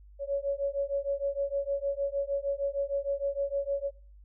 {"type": "beating tone pair", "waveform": "sine", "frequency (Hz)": [556, 562.5], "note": ["C#5", "C#5"], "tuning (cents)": [5, 25], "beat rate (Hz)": 6.5, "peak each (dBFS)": -31, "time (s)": [0.19, 3.91], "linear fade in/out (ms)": 50, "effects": ["noise-tail reverb RT60 0.4 s tail -20 dB re dry", "added 50 Hz sine -50 dBFS peak until 4.24 s"]}